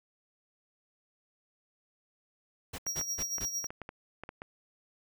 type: noise bursts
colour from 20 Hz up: pink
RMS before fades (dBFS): -40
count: 4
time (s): 2.73-3.456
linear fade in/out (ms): 10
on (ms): 54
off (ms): 170
type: tone with tremolo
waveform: square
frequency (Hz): 5670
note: F8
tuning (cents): +25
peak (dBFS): -31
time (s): 2.86-3.67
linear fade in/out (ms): 10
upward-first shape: sine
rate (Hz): 8.8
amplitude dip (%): 60
type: clicks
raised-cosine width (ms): 0.5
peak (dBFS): -26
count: 10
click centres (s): 2.866 / 3.012 / 3.383 / 3.643 / 3.705 / 3.817 / 3.891 / 4.236 / 4.291 / 4.419
effects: none